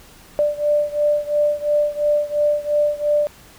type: beating tone pair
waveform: sine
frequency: 590 / 592.9 Hz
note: D5 / D5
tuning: +8 / +16 cents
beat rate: 2.9 Hz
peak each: -18 / -20 dBFS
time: 0.39-3.27 s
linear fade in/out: 0 ms
effects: pink hiss -46 dBFS RMS until 3.58 s